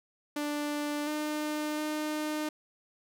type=tone with pitch steps; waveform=sawtooth; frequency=294.4 / 302.3 / 304.8 Hz; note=D4 / D#4 / D#4; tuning=+4 / -50 / -36 cents; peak=-27 dBFS; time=0.36-2.49 s; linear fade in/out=5 ms; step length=710 ms; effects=none